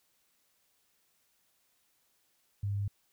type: tone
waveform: sine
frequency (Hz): 100.7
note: G2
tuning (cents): +47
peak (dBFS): -30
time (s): 2.63-2.88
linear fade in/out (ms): 5
effects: white hiss -73 dBFS RMS until 3.12 s